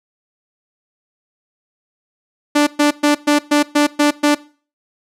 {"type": "tone bursts", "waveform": "sawtooth", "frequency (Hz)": 293.6, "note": "D4", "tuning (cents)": 0, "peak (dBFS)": -6, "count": 8, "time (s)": [2.55, 4.35], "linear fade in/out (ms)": 10, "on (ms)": 120, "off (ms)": 120, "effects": ["noise-tail reverb RT60 0.4 s tail -20 dB re dry", "low-pass 10000 Hz 12 dB/octave"]}